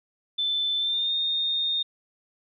sine tone with pitch glide, 3526 to 3669 Hz, A7 to A#7, +3 to -28 cents, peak -23 dBFS, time 0.38-1.83 s, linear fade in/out 10 ms, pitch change +69 cents, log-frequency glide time 0.78-1.13 s, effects none

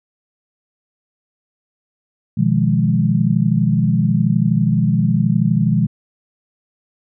sine chord, F half-diminished seventh, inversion second, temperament equal, 123.47 / 155.56 / 174.61 / 207.7 Hz, Cb3 / Eb3 / F3 / Ab3, 0 / 0 / 0 / 0 cents, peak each -18 dBFS, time 2.37-5.87 s, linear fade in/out 10 ms, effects none

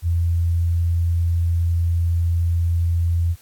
sine tone, 84.9 Hz, F2, 48 cents flat, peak -16 dBFS, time 0.02-3.36 s, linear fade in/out 50 ms, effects white hiss -52 dBFS RMS until 3.41 s + AAC 64 kbps

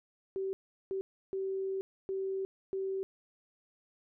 sine tone bursts at uneven times, 384.7 Hz, G4, 33 cents flat, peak -32 dBFS, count 5, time 0.36-0.53 / 0.91-1.01 / 1.33-1.81 / 2.09-2.45 / 2.73-3.03 s, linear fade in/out 0 ms, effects none

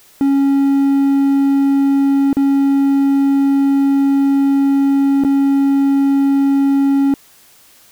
triangle tone with dropouts, 276.3 Hz, C#4, 6 cents flat, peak -8 dBFS, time 0.21-7.14 s, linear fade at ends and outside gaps 1 ms, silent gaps 2.33-2.368 / 5.238-5.248 s, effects white hiss -47 dBFS RMS until 7.91 s

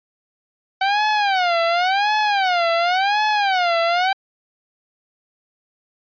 sawtooth tone with vibrato, 757 Hz, F#5, 39 cents sharp, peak -12 dBFS, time 0.81-4.13 s, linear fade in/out 5 ms, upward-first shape sine, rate 0.92 Hz, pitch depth 210 cents each way, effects resampled to 11025 Hz

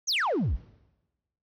sine exponential sweep, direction down, 6790 to 43.65 Hz, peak -21 dBFS, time 0.07-0.57 s, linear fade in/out 20 ms, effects noise-tail reverb RT60 1.0 s tail -23 dB re dry + tanh soft clip ceiling -23 dBFS

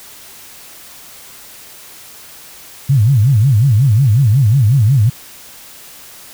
sine tone with vibrato, 120.6 Hz, B2, 41 cents flat, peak -7 dBFS, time 2.89-5.1 s, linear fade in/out 10 ms, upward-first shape sine, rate 5.5 Hz, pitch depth 300 cents each way, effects white hiss -37 dBFS RMS until 6.33 s

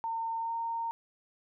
sine tone with pitch glide, 910 to 920 Hz, A#5 to A#5, -42 to -23 cents, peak -31 dBFS, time 0.04-0.91 s, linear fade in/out 0 ms, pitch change +19 cents, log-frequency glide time 0.39-0.52 s, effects none

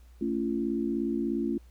sine tone cluster, 222 / 278.8 / 341.9 Hz, A3 / C#4 / F4, +16 / +10 / -37 cents, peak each -31 dBFS, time 0.21-1.58 s, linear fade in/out 5 ms, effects added 60 Hz sine -50 dBFS peak until 1.7 s + pink hiss -66 dBFS RMS until 1.7 s

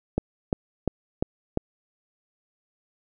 click train, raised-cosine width 2 ms, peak -9 dBFS, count 5, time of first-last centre 0.18-1.574 s, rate 2.87 Hz, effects none

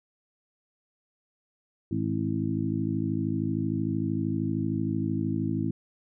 harmonic tone with a mistuned harmonic, 53 Hz, G#1, 36 cents sharp, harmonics 2 / 3 / 4 / 5 / 6, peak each -32 / -32 / -32 / -32 / -32 dBFS, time 1.91-5.71 s, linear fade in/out 5 ms, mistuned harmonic 6, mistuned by +39 cents, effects none

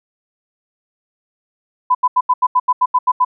sine tone bursts, 1001 Hz, B5, 23 cents sharp, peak -9 dBFS, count 11, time 1.9-3.249 s, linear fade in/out 10 ms, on 49 ms, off 81 ms, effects none

